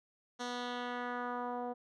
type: tone with low-pass filter sweep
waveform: 10% pulse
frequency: 244.8 Hz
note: B3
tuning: 15 cents flat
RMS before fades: -39 dBFS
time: 0.39-1.74 s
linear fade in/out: 20 ms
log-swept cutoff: 5800 to 650 Hz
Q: 1.6
effects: none